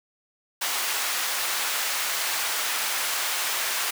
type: high-pass noise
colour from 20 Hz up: pink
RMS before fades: -27 dBFS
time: 0.61-3.91 s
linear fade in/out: 10 ms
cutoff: 1100 Hz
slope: 12 dB/octave
effects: none

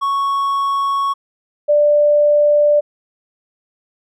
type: tone pair in turn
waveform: triangle / sine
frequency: 1108.7 / 590 Hz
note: C#6 / D5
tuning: 0 / +8 cents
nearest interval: major seventh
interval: 1092 cents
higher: first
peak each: -13 / -9 dBFS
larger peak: second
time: 0.01-1.14 / 1.68-2.81 s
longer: neither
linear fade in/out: 20 ms
effects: none

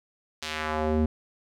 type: tone with band-pass filter sweep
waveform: square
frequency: 77.78 Hz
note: D#2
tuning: in tune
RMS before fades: -27 dBFS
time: 0.42-1.06 s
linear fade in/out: 5 ms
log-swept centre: 4500 to 210 Hz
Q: 1.1
effects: none

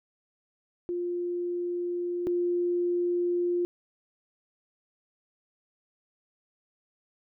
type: tone pair in turn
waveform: sine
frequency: 351.2 / 351.2 Hz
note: F4 / F4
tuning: +10 / +10 cents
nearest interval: unison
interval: 0 cents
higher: neither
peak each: -28 / -24 dBFS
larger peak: second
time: 0.89-2.27 / 2.27-3.65 s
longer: neither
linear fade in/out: 0 ms
effects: none

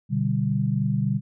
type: chord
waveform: sine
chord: G major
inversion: first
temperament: equal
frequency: 123.47 / 146.83 / 196 Hz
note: B2 / D3 / G3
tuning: 0 / 0 / 0 cents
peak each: -25 / -25 / -25 dBFS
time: 0.09-1.21 s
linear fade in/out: 50 ms
effects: none

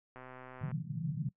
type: click train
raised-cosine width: 0.5 ms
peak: -33 dBFS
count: 72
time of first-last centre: 0.16-0.715 s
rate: 128 Hz
type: band-pass noise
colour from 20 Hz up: white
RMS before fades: -37 dBFS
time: 0.61-1.29 s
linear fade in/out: 5 ms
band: 130 to 170 Hz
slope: 48 dB/octave
effects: noise-tail reverb RT60 0.1 s tail -22 dB re dry + low-pass 2000 Hz 12 dB/octave

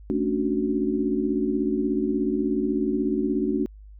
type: chord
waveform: sine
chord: D major seventh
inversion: second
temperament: equal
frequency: 220 / 277.2 / 293.7 / 370 Hz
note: A3 / C#4 / D4 / F#4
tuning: 0 / 0 / 0 / 0 cents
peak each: -27 dBFS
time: 0.1-3.66 s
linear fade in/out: 0 ms
effects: added 51 Hz sine -42 dBFS peak until 3.99 s

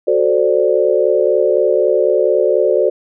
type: chord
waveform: sine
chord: D dominant seventh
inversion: first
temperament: equal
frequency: 370 / 440 / 523.3 / 587.3 Hz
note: F#4 / A4 / C5 / D5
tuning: 0 / 0 / 0 / 0 cents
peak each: -16 dBFS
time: 0.07-2.9 s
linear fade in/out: 10 ms
effects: none

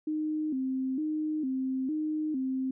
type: tone with vibrato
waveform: sine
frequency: 284.2 Hz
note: C#4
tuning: 43 cents sharp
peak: -28 dBFS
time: 0.07-2.71 s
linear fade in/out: 5 ms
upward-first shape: square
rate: 1.1 Hz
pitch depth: 140 cents each way
effects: none

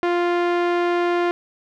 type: tone with low-pass filter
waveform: sawtooth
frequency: 349.2 Hz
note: F4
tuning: in tune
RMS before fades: -20 dBFS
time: 0.03-1.31 s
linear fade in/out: 0 ms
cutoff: 2300 Hz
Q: 0.78
effects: none

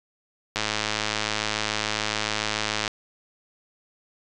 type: click train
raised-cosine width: 0.2 ms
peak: -7 dBFS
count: 249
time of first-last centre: 0.56-2.878 s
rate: 107 Hz
effects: resampled to 24000 Hz

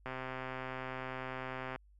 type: click train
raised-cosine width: 0.5 ms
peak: -25 dBFS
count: 222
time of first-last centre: 0.06-1.76 s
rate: 130 Hz
effects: added 50 Hz sine -59 dBFS peak until 1.99 s + MP3 96 kbps

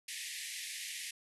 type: band-pass noise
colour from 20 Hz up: pink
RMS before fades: -43 dBFS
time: 0.08-1.11 s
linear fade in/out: 5 ms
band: 1800 to 12000 Hz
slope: 96 dB/octave
effects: none

